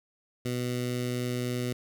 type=tone with notch filter; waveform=15% pulse; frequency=123.47 Hz; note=B2; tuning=in tune; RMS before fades=-31 dBFS; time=0.45-1.73 s; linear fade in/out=5 ms; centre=1000 Hz; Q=0.93; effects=none